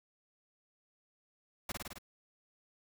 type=noise with echo; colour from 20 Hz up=pink; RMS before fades=-38 dBFS; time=1.69-1.72 s; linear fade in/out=5 ms; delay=53 ms; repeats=5; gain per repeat=-2 dB; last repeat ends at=1.985 s; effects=none